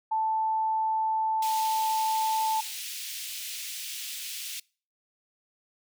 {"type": "tone", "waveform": "sine", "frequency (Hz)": 880, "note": "A5", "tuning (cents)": 0, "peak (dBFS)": -24, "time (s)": [0.11, 2.61], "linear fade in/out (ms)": 10}
{"type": "high-pass noise", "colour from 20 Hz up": "pink", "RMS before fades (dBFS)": -37, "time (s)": [1.42, 4.6], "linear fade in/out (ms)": 5, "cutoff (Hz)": 2600, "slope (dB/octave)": 24}
{"effects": ["noise-tail reverb RT60 0.4 s tail -25 dB re dry"]}